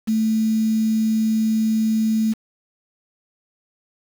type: tone with quantisation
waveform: sine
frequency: 220 Hz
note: A3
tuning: in tune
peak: -16 dBFS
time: 0.07-2.34 s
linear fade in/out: 20 ms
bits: 6
effects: none